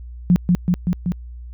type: tone with echo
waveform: sine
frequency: 177.5 Hz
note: F3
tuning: 28 cents sharp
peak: -9 dBFS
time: 0.3-0.36 s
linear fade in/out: 0 ms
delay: 190 ms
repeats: 4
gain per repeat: -2 dB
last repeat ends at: 1.12 s
effects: added 60 Hz sine -32 dBFS peak until 1.53 s